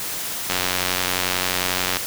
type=click train; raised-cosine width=0.2 ms; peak=-3 dBFS; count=135; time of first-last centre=0.5-1.969 s; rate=91.2 Hz; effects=white hiss -28 dBFS RMS until 2.06 s